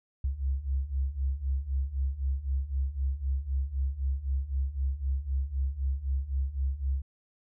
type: beating tone pair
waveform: sine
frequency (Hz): 65.3 / 69.2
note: C2 / C#2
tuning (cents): -3 / -2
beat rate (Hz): 3.9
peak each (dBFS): -32 / -29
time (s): 0.24-7.02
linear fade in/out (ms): 5
effects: none